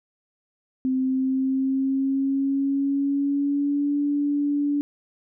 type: tone with pitch glide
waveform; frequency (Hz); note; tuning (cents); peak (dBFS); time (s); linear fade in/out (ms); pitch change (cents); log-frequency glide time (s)
sine; 260 to 288.5; C4 to D4; -11 to -31; -20; 0.85-4.81; 0; +180; 0.95-3.98
effects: none